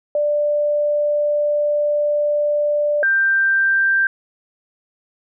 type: tone pair in turn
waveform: sine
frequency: 590 / 1575.1 Hz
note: D5 / G6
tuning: +8 / +8 cents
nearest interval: octave + perfect fourth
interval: 1700 cents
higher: second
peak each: -15 / -13 dBFS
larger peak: second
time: 0.15-3.03 / 3.03-4.07 s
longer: first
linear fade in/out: 2 ms
effects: none